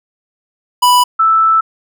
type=tone pair in turn; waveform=square / sine; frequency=987.8 / 1318.6 Hz; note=B5 / E6; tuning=0 / 0 cents; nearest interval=perfect fourth; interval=500 cents; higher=second; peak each=-7 dBFS; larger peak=neither; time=0.82-1.04 / 1.19-1.61 s; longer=second; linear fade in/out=10 ms; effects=none